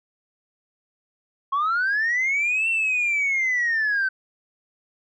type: linear two-way sweep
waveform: sine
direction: up then down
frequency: 1073 to 2716 to 1521 Hz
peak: -18 dBFS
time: 1.52-4.09 s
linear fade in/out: 10 ms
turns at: 2.69 s
effects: tanh soft clip ceiling -17 dBFS